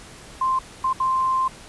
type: tone bursts at uneven times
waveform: sine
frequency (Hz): 1046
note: C6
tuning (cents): -1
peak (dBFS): -18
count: 3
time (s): 0.41-0.59 / 0.84-0.93 / 1-1.48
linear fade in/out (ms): 5
effects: pink hiss -43 dBFS RMS until 1.68 s + resampled to 24000 Hz